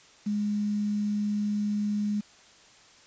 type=tone with quantisation; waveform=sine; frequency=207.7 Hz; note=G#3; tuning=in tune; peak=-25 dBFS; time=0.26-2.21 s; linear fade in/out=10 ms; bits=8; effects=white hiss -55 dBFS RMS until 3.06 s + resampled to 16000 Hz